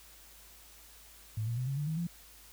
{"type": "tone with pitch steps", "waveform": "sine", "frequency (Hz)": [109, 117.5, 126.66, 136.54, 147.19, 158.67, 171.04], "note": ["A2", "A#2", "B2", "C#3", "D3", "D#3", "F3"], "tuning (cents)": [-16, 14, 44, -26, 4, 34, -36], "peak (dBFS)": -31, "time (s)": [1.37, 2.07], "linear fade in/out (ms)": 5, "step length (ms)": 100, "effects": ["added 53 Hz sine -60 dBFS peak until 2.52 s", "white hiss -56 dBFS RMS until 2.52 s"]}